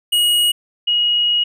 square / sine tone pair in turn, 2893 / 2893 Hz, F#7 / F#7, -40 / -40 cents, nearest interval unison, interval 0 cents, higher neither, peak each -13 dBFS, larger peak neither, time 0.12-0.52 / 0.87-1.44 s, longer second, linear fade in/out 10 ms, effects none

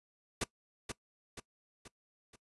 pink noise with echo, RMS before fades -34 dBFS, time 0.41-0.44 s, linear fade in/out 5 ms, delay 480 ms, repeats 4, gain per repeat -6 dB, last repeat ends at 2.36 s, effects noise-tail reverb RT60 0.1 s tail -21 dB re dry + resampled to 24000 Hz

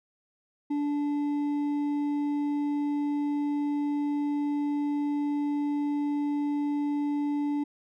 triangle tone with hard clipping, 290.6 Hz, D4, 18 cents flat, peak -27 dBFS, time 0.7-7.64 s, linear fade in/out 10 ms, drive 8 dB, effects none

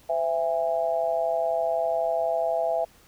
sine tone with amplitude modulation, 664 Hz, E5, 12 cents sharp, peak -18 dBFS, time 0.09-2.85 s, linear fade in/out 10 ms, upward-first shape sine, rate 152 Hz, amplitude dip 95%, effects pink hiss -56 dBFS RMS until 3.07 s

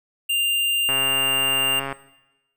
square tone, 2794 Hz, F7, in tune, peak -20 dBFS, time 0.29-1.8 s, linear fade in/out 10 ms
click train, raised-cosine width 0.5 ms, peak -14 dBFS, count 143, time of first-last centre 0.89-1.926 s, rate 137 Hz
effects noise-tail reverb RT60 1.0 s tail -17 dB re dry

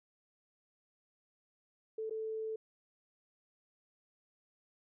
sine tone with dropouts, 440 Hz, A4, in tune, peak -36 dBFS, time 1.98-2.56 s, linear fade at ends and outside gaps 5 ms, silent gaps 2.097-2.107 s, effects none

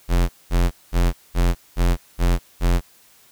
square tone bursts, 43.65 Hz, F1, in tune, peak -15 dBFS, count 7, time 0.08-2.81 s, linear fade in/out 50 ms, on 210 ms, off 210 ms, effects white hiss -53 dBFS RMS until 3.31 s

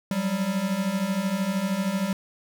square beating tone pair, 183.7 / 196.7 Hz, F#3 / G3, -12 / +6 cents, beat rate 13 Hz, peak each -30 / -26 dBFS, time 0.11-2.13 s, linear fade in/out 2 ms, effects none

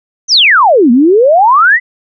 sine exponential two-way sweep, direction down then up, 6370 to 227.2 to 2055 Hz, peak -3 dBFS, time 0.28-1.8 s, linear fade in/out 50 ms, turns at 0.91 s, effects none

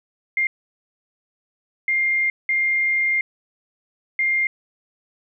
sine tone bursts at uneven times, 2112 Hz, C7, 16 cents sharp, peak -17 dBFS, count 4, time 0.37-0.47 / 1.88-2.3 / 2.49-3.21 / 4.19-4.47 s, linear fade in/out 2 ms, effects none

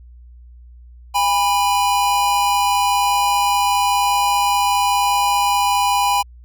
square tone pair together, 812 / 987 Hz, G#5 / B5, -39 / -1 cents, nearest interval minor third, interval 338 cents, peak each -18 dBFS, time 1.14-6.23 s, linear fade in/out 20 ms, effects added 60 Hz sine -39 dBFS peak until 6.44 s

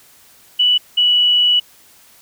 sine tone pair in turn, 2960 / 2945 Hz, F#7 / F#7, 0 / -9 cents, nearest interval unison, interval 9 cents, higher first, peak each -10 dBFS, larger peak neither, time 0.59-0.78 / 0.97-1.6 s, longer second, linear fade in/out 10 ms, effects white hiss -48 dBFS RMS until 2.21 s

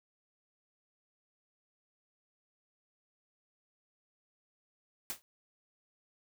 white noise with exponential decay, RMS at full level -34 dBFS, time 5.1-5.22 s, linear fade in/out 0 ms, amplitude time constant 25 ms, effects none

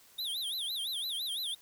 square tone with vibrato, 3575 Hz, A7, 27 cents sharp, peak -34 dBFS, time 0.18-1.55 s, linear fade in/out 10 ms, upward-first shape sine, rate 5.9 Hz, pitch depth 220 cents each way, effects white hiss -60 dBFS RMS until 1.61 s

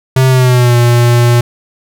square tone with pitch glide, 130.81 to 119.95 Hz, C3 to A#2, 0 to +50 cents, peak -6 dBFS, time 0.16-1.41 s, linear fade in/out 5 ms, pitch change -150 cents, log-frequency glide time 0.28-0.76 s, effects none

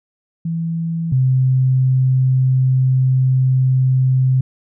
sine tone pair in turn, 165.5 / 130.04 Hz, E3 / C3, +7 / -10 cents, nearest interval major third, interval 417 cents, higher first, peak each -18 / -11 dBFS, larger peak second, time 0.45-1.12 / 1.12-4.41 s, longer second, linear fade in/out 5 ms, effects none

